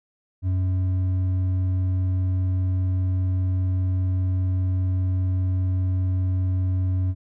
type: tone with hard clipping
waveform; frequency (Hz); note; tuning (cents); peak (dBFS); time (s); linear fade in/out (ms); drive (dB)
sine; 92.5; F#2; 0; -21; 0.42-7.15; 50; 4
effects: none